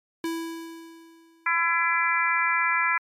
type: tone with exponential decay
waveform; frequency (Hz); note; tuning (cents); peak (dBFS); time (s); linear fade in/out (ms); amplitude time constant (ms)
square; 330; E4; +2; -26; 0.24-1.72; 2; 320
type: harmonic tone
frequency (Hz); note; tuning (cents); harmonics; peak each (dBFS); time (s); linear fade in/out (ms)
336.4; E4; +35; 3 / 4 / 5 / 6 / 7; -27 / -27 / -27 / -27 / -27; 1.46-2.98; 5
effects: MP3 64 kbps